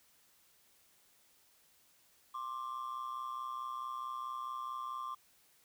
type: ring-modulated tone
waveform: triangle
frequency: 1117 Hz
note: C#6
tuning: 13 cents sharp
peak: -33 dBFS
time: 2.34-5.15 s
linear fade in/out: 10 ms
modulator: 62.3 Hz
effects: tanh soft clip ceiling -31 dBFS + white hiss -68 dBFS RMS until 5.64 s